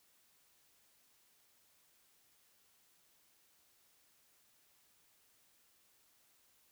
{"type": "silence", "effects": ["white hiss -71 dBFS RMS until 6.71 s"]}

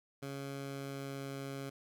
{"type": "tone with pitch glide", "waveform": "15% pulse", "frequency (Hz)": [138.59, 137.39], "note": ["C#3", "C#3"], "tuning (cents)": [0, -15], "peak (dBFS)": -34, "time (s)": [0.22, 1.7], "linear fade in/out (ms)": 10, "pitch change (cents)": -15, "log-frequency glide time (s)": [0.5, 1.38], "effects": []}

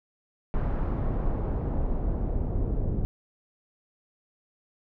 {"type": "noise with low-pass filter sweep", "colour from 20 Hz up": "brown", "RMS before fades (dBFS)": -27, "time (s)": [0.54, 3.05], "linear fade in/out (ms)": 0, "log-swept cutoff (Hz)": [1300, 450], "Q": 1, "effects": []}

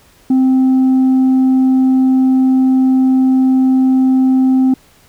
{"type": "tone", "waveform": "sine", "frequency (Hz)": 260.8, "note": "C4", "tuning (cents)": -5, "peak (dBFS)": -5, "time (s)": [0.3, 4.74], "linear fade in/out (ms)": 5, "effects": ["tanh soft clip ceiling -7 dBFS", "pink hiss -48 dBFS RMS until 5.08 s"]}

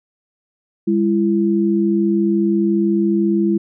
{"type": "tone pair together", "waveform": "sine", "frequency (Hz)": [202, 336.2], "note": ["G#3", "E4"], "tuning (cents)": [-48, 34], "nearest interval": "major sixth", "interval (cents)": 882, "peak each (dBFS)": -16, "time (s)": [0.87, 3.58], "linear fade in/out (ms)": 10, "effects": []}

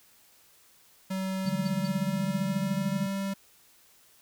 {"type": "tone with pitch glide", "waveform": "square", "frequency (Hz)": [190, 195.57], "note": ["F#3", "G3"], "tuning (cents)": [46, -4], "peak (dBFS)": -30, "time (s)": [1.1, 3.34], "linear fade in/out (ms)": 10, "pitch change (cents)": 50, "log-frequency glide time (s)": [1.37, 3.09]}
{"type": "chord", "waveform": "sine", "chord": "D diminished", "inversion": "none", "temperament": "equal", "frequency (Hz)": [146.83, 174.61, 207.7], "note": ["D3", "F3", "Ab3"], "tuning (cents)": [0, 0, 0], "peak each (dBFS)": -34, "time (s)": [1.45, 3.07], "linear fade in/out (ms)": 10}
{"type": "tone bursts", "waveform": "sine", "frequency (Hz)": 4538, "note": "C#8", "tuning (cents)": 40, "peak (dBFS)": -40, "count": 3, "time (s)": [1.46, 1.876], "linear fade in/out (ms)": 5, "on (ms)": 32, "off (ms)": 160}
{"effects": ["white hiss -60 dBFS RMS until 4.21 s"]}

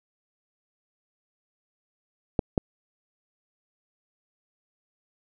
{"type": "clicks", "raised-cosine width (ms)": 2, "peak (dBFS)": -8, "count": 2, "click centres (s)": [2.392, 2.578], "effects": []}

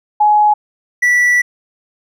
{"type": "tone pair in turn", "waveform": ["sine", "triangle"], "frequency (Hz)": [841, 1958], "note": ["G#5", "B6"], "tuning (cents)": [22, -15], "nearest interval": "octave + minor third", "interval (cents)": 1463, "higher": "second", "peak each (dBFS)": -7, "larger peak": "neither", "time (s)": [[0.2, 0.54], [1.02, 1.42]], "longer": "second", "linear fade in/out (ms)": 10, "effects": []}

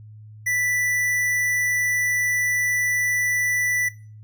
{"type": "tone", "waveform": "square", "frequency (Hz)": 1975.5, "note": "B6", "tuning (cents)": 0, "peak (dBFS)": -21, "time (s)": [0.46, 3.89], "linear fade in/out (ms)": 10, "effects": ["noise-tail reverb RT60 0.4 s tail -20 dB re dry", "added 107 Hz sine -40 dBFS peak until 4.23 s"]}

